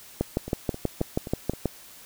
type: two click trains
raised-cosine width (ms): 2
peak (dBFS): -21 / -10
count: 5 / 10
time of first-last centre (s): 0.48-1.535 / 0.21-1.657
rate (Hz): 3.79 / 6.22
effects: white hiss -48 dBFS RMS until 2.05 s